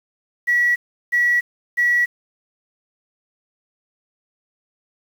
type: tone bursts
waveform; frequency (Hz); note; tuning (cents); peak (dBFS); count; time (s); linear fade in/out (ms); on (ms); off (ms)
sine; 1933; B6; -38; -13; 3; 0.47-2.06; 20; 290; 360
effects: tanh soft clip ceiling -9 dBFS + 7-bit